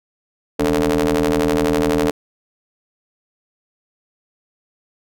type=ring-modulated tone; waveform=sawtooth; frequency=80 Hz; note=D#2; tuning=49 cents sharp; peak=-8 dBFS; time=0.59-2.11 s; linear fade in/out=10 ms; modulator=366 Hz; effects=none